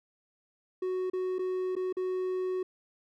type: tone with dropouts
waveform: triangle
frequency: 370 Hz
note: F#4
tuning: in tune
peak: -27 dBFS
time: 0.82-2.63 s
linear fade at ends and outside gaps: 5 ms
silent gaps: 1.1-1.133 / 1.385-1.391 / 1.754-1.764 / 1.927-1.968 s
effects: none

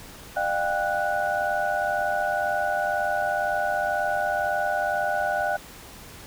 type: tone cluster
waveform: sine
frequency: 605 / 707 / 789 / 1476 Hz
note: D#5 / F5 / G5 / F#6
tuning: -49 / +21 / +11 / -5 cents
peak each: -28 dBFS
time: 0.36-5.57 s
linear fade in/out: 10 ms
effects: pink hiss -44 dBFS RMS until 6.26 s

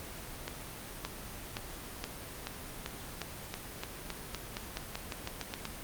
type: accelerating click train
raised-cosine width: 0.2 ms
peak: -18 dBFS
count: 19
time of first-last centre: 0.48-5.654 s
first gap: 570 ms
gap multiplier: 0.91
effects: pink hiss -44 dBFS RMS until 5.83 s + Opus 24 kbps

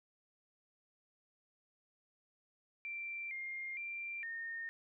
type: tone with pitch steps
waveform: sine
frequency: 2353 / 2119 / 2365 / 1834 Hz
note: D7 / C7 / D7 / A#6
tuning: +3 / +21 / +12 / -29 cents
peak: -40 dBFS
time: 2.85-4.69 s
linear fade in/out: 0 ms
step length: 460 ms
effects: none

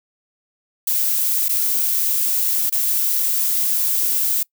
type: noise with dropouts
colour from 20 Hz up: violet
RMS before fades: -19 dBFS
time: 0.87-4.43 s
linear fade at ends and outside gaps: 5 ms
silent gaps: 1.484-1.492 / 2.697-2.723 s
effects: noise-tail reverb RT60 0.1 s tail -24 dB re dry

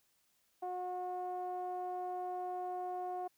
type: tone with low-pass filter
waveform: sawtooth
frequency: 362.6 Hz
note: F#4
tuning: 35 cents flat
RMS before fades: -40 dBFS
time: 0.62-3.28 s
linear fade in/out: 10 ms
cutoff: 810 Hz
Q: 8.9
effects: white hiss -75 dBFS RMS until 3.37 s

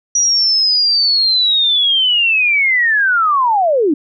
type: linear sweep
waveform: sine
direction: down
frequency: 5820 to 271.6 Hz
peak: -10 dBFS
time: 0.15-3.94 s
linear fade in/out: 5 ms
effects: none

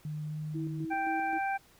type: tone with pitch glide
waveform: sine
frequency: 151.9 to 153.49 Hz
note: D#3 to D#3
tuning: -41 to -23 cents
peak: -34 dBFS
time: 0.05-0.85 s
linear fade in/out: 2 ms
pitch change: +18 cents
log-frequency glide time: 0.24-0.37 s
type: tone with tremolo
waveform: sine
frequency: 322.8 Hz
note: E4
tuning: 36 cents flat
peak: -34 dBFS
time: 0.54-1.39 s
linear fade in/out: 20 ms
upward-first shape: square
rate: 3.8 Hz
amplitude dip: 50%
type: harmonic tone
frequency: 784 Hz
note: G5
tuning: in tune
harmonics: 1 / 2 / 3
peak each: -30 / -36 / -40 dBFS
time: 0.9-1.58 s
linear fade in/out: 20 ms
effects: pink hiss -61 dBFS RMS until 1.79 s

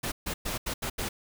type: noise bursts at uneven times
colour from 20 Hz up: pink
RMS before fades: -32 dBFS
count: 6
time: 0.03-0.12 / 0.26-0.34 / 0.45-0.58 / 0.66-0.74 / 0.82-0.9 / 0.98-1.09 s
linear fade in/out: 10 ms
effects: none

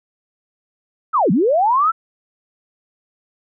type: linear two-way sweep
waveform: sine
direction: down then up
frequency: 1364 to 155.56 to 1364 Hz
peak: -12 dBFS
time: 1.13-1.92 s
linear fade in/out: 20 ms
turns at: 1.31 s
effects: none

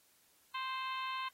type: harmonic tone with a mistuned harmonic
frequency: 523 Hz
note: C5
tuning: 1 cent flat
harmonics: 2 / 3 / 4 / 5 / 6 / 7 / 8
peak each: -38 / -48 / -48 / -46 / -48 / -51 / -54 dBFS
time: 0.54-1.29 s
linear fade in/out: 10 ms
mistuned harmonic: 6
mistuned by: -20 cents
effects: white hiss -69 dBFS RMS until 1.33 s + AAC 48 kbps

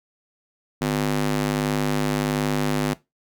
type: tone with high-pass filter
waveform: square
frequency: 50.7 Hz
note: G#1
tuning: 41 cents flat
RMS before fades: -23 dBFS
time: 0.81-2.94 s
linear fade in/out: 10 ms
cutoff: 200 Hz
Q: 1.3
effects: noise-tail reverb RT60 0.2 s tail -18 dB re dry

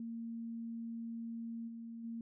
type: tone with level steps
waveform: sine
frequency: 230 Hz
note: A#3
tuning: 23 cents flat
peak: -40 / -44 / -40 dBFS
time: 0-2.21 s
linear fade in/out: 2 ms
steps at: 1.67 / 2.03 s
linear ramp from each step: 20 ms
effects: none

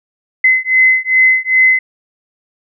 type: beating tone pair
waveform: sine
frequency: 2042 / 2044.5 Hz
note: C7 / C7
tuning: -43 / -41 cents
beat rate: 2.5 Hz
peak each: -11 dBFS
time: 0.44-1.79 s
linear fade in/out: 5 ms
effects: none

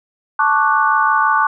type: chord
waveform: sine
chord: D major seventh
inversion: second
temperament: equal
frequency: 880 / 1108.7 / 1174.7 / 1480 Hz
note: A5 / C#6 / D6 / F#6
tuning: 0 / 0 / 0 / 0 cents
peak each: -17 dBFS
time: 0.39-1.47 s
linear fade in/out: 5 ms
effects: none

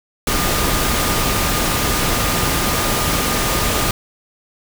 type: tone in noise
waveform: sine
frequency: 1216 Hz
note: D#6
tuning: 40 cents flat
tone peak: -27 dBFS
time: 0.27-3.91 s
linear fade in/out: 2 ms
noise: pink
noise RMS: -18 dBFS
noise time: 0.27-3.91 s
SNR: -12 dB
effects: none

